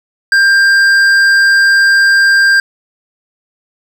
triangle tone with hard clipping, 1591 Hz, G6, 25 cents sharp, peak -7 dBFS, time 0.32-2.6 s, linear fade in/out 2 ms, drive 11 dB, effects none

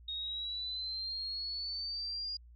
sine exponential sweep, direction up, 3729 to 4857 Hz, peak -36 dBFS, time 0.08-2.37 s, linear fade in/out 5 ms, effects added 59 Hz sine -53 dBFS peak until 2.55 s

